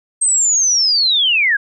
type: linear sweep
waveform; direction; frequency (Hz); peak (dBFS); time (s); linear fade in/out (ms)
sine; down; 8410 to 1568; -11; 0.21-1.57; 10
effects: none